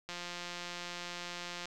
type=click train; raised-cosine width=0.2 ms; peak=-24 dBFS; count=275; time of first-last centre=0.09-1.656 s; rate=175 Hz; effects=none